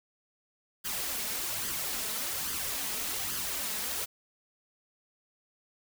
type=noise with flanger; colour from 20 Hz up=white; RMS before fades=-34 dBFS; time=0.84-4.06 s; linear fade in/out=20 ms; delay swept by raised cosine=0.62 to 4.72 ms; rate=1.2 Hz; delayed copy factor=+0.55; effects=none